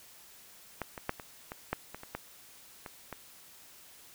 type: clicks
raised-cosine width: 0.5 ms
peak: -19 / -25 / -15 / -27 / -24 / -15 / -26 / -29 / -20 / -26 / -24 dBFS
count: 11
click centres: 0.817 / 0.978 / 1.094 / 1.198 / 1.519 / 1.73 / 1.946 / 2.034 / 2.15 / 2.862 / 3.127 s
effects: white hiss -55 dBFS RMS until 4.14 s